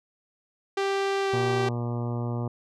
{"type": "tone with pitch glide", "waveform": "sawtooth", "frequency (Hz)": [392.6, 389.2], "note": ["G4", "G4"], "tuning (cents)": [3, -12], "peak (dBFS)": -20, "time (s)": [0.77, 1.69], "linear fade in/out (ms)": 5, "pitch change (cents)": -15, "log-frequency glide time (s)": [1.22, 1.3]}
{"type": "harmonic tone", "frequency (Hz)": 119.6, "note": "A#2", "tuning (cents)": 45, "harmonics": [1, 2, 3, 4, 5, 6, 7, 8, 9, 10], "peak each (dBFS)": [-28, -34, -38, -40, -42, -44, -45, -46, -47, -48], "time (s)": [1.33, 2.48], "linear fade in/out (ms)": 5}
{"effects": ["low-pass 5000 Hz 12 dB/octave"]}